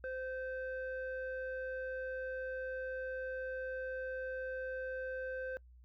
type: tone with low-pass filter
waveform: square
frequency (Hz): 518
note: C5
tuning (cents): -17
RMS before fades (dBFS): -41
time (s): 0.04-5.57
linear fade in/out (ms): 0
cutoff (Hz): 1300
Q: 5.9
effects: noise-tail reverb RT60 0.1 s tail -24 dB re dry + added 61 Hz sine -56 dBFS peak until 5.84 s